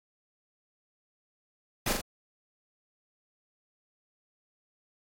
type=noise with echo; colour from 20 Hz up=pink; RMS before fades=-28 dBFS; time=1.86-1.93 s; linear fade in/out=5 ms; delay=41 ms; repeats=2; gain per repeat=-4 dB; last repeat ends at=2.012 s; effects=MP3 64 kbps